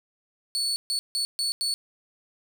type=tone bursts at uneven times; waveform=35% pulse; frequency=4435 Hz; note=C#8; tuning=in tune; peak=-23 dBFS; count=5; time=0.55-0.76 / 0.9-0.99 / 1.15-1.25 / 1.39-1.52 / 1.61-1.74 s; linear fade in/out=0 ms; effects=none